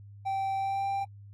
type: tone with pitch glide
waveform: triangle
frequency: 778 to 788.9 Hz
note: G5 to G5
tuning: -13 to +11 cents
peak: -26 dBFS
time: 0.25-1.05 s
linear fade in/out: 20 ms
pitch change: +24 cents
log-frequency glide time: 0.57-0.86 s
effects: added 101 Hz sine -46 dBFS peak until 1.33 s + AAC 48 kbps